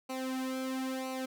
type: tone with flanger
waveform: sawtooth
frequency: 260.9 Hz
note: C4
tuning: 5 cents flat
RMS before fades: -36 dBFS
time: 0.09-1.26 s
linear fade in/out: 10 ms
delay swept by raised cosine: 0.58 to 2.78 ms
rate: 1 Hz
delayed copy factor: -0.85
effects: none